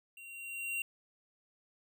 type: tone with level ramp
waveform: square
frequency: 2754 Hz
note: F7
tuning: 25 cents flat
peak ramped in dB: -50 to -33 dBFS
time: 0.17-0.82 s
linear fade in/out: 2 ms
effects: none